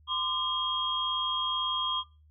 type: tone cluster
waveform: sine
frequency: 1029 / 1191 / 3251 Hz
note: C6 / D6 / G#7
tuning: -29 / +24 / -38 cents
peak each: -33 / -35 / -29 dBFS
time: 0.07-2.04 s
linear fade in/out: 50 ms
effects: noise-tail reverb RT60 0.3 s tail -21 dB re dry + added 76 Hz sine -56 dBFS peak until 2.3 s